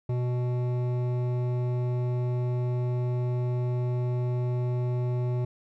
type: tone with hard clipping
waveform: triangle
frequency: 123.47 Hz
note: B2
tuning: in tune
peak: -27 dBFS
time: 0.09-5.45 s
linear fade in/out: 5 ms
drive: 16 dB
effects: none